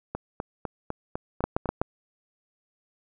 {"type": "two click trains", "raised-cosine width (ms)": 1, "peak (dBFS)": [-16, -9], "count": [7, 4], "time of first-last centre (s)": [[0.15, 1.658], [1.44, 1.815]], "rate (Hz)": [3.98, 7.99], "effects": []}